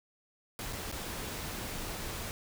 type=noise with dropouts; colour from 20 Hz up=pink; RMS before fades=-39 dBFS; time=0.59-2.31 s; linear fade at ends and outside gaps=0 ms; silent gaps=0.726-0.731 / 0.915-0.924 s; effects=none